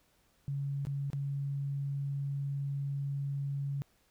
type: tone with dropouts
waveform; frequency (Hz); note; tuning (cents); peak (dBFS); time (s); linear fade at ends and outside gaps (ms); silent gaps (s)
sine; 139.9; C#3; +16; -32; 0.48-3.82; 0; 0.851-0.869 / 1.102-1.132
effects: pink hiss -70 dBFS RMS until 4.1 s